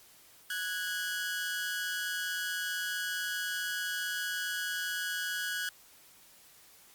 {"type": "tone pair together", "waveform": "sawtooth", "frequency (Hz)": [1475, 1650.4], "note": ["F#6", "G#6"], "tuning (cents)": [-6, -11], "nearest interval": "major second", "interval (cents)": 195, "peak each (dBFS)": [-32, -32], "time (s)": [0.5, 5.69], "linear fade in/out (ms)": 2, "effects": ["white hiss -58 dBFS RMS until 6.94 s", "Opus 48 kbps"]}